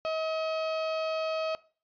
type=tone; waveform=35% pulse; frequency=637 Hz; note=D#5; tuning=41 cents sharp; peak=-27 dBFS; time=0.05-1.55 s; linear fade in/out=0 ms; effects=noise-tail reverb RT60 0.4 s tail -20 dB re dry + resampled to 11025 Hz